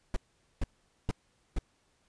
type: noise bursts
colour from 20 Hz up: brown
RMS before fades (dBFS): -28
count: 4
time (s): 0.14-1.586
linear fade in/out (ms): 2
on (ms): 24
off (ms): 450
effects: pink hiss -71 dBFS RMS until 2.08 s + resampled to 22050 Hz